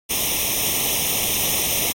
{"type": "noise with comb filter", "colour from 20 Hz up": "white", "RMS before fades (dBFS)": -21, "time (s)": [0.09, 1.93], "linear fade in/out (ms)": 20, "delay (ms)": 0.33, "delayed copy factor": 0.9, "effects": ["AAC 64 kbps"]}